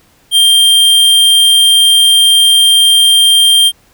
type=tone; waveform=square; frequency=3181 Hz; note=G7; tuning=25 cents sharp; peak=-5 dBFS; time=0.31-3.72 s; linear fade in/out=50 ms; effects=pink hiss -49 dBFS RMS until 3.93 s